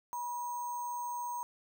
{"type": "tone with sample-and-hold", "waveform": "sine", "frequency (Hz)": 967, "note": "B5", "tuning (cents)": -37, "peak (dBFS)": -35, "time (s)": [0.13, 1.43], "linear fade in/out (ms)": 0, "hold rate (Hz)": 7350, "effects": []}